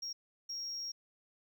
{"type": "tone bursts at uneven times", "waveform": "sine", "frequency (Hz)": 5588, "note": "F8", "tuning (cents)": 0, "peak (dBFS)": -36, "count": 2, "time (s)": [[0.02, 0.13], [0.49, 0.92]], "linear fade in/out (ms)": 10, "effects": ["tanh soft clip ceiling -36 dBFS", "12-bit"]}